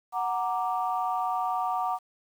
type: chord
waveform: sine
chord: Gb augmented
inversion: none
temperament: equal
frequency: 740 / 932.3 / 1174.7 Hz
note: Gb5 / Bb5 / D6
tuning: 0 / 0 / 0 cents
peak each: -28 / -31 / -31 dBFS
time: 0.12-1.99 s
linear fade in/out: 50 ms
effects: tanh soft clip ceiling -16 dBFS + 9-bit